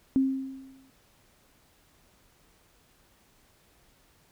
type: tone with exponential decay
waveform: sine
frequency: 266.6 Hz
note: C4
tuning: 33 cents sharp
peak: -18 dBFS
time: 0.16-0.9 s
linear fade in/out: 0 ms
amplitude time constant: 160 ms
effects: pink hiss -63 dBFS RMS until 4.31 s